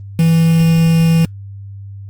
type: tone with quantisation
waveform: triangle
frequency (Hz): 164.4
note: E3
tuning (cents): -4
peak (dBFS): -6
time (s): 0.19-1.25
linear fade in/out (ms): 2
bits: 4
effects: added 99 Hz sine -28 dBFS peak until 2.09 s + Opus 24 kbps